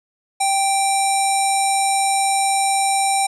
square tone with low-pass filter, 784 Hz, G5, in tune, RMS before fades -18 dBFS, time 0.4-3.27 s, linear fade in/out 10 ms, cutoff 9100 Hz, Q 9.3, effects none

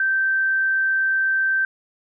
sine tone, 1558 Hz, G6, 11 cents flat, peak -17 dBFS, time 0-1.65 s, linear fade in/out 2 ms, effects none

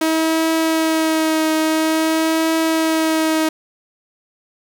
sawtooth tone with vibrato, 319.2 Hz, D#4, 44 cents sharp, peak -11 dBFS, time 0.01-3.49 s, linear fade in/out 5 ms, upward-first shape triangle, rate 0.49 Hz, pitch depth 24 cents each way, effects 7-bit

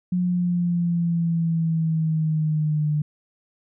sine exponential sweep, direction down, 180.5 to 149.4 Hz, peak -19 dBFS, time 0.12-3.02 s, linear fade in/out 5 ms, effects none

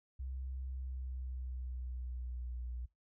sine tone with pitch glide, 65.1 to 60.74 Hz, C2 to B1, -8 to -28 cents, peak -39 dBFS, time 0.19-2.86 s, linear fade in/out 10 ms, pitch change -120 cents, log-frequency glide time 0.65-2.64 s, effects noise-tail reverb RT60 0.2 s tail -22 dB re dry

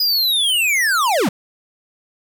square linear sweep, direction down, 5000 to 150 Hz, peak -15 dBFS, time 0-1.29 s, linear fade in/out 5 ms, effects 8-bit

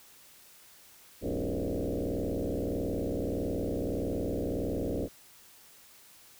sine tone with frequency modulation, 103.83 Hz, G#2, in tune, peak -29 dBFS, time 1.21-5.09 s, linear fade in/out 50 ms, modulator 61.6 Hz, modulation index 7.8, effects white hiss -56 dBFS RMS until 6.39 s

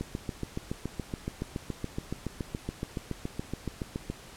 click train, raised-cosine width 3 ms, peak -19 dBFS, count 30, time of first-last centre 0.01-4.1 s, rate 7.09 Hz, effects pink hiss -49 dBFS RMS until 4.36 s + low-pass 11000 Hz 12 dB/octave

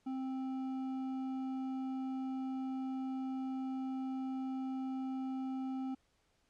triangle tone with hard clipping, 262.8 Hz, C4, 8 cents sharp, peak -38 dBFS, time 0.06-5.95 s, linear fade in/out 10 ms, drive 11 dB, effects pink hiss -75 dBFS RMS until 6.49 s + low-pass 8000 Hz 12 dB/octave

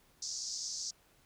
pink band-pass noise, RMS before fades -40 dBFS, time 0.22-0.91 s, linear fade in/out 5 ms, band 4900 to 6600 Hz, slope 48 dB/octave, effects pink hiss -67 dBFS RMS until 1.25 s

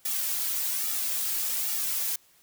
blue noise with flanger, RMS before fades -29 dBFS, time 0.05-2.16 s, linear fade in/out 5 ms, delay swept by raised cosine 1.9 to 3.4 ms, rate 1.2 Hz, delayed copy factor -1, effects white hiss -61 dBFS RMS until 2.42 s

